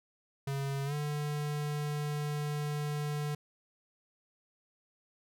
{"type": "tone with pitch glide", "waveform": "square", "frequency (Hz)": [138.1, 148.01], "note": ["C#3", "D3"], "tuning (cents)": [-6, 14], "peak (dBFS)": -33, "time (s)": [0.47, 3.35], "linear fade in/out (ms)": 5, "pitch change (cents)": 120, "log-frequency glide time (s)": [0.85, 0.94], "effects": []}